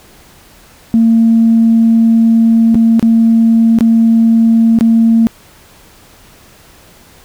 sine tone with dropouts, 227.4 Hz, A#3, 43 cents flat, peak -4 dBFS, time 0.94-5.27 s, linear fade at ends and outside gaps 0 ms, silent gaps 2.745-2.754 / 2.995-3.027 / 3.787-3.808 / 4.788-4.809 s, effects tanh soft clip ceiling 0 dBFS + pink hiss -42 dBFS RMS until 7.24 s

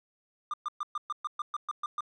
triangle tone bursts, 1200 Hz, D6, 37 cents sharp, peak -28 dBFS, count 11, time 0.51-2.007 s, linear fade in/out 2 ms, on 27 ms, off 120 ms, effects resampled to 22050 Hz

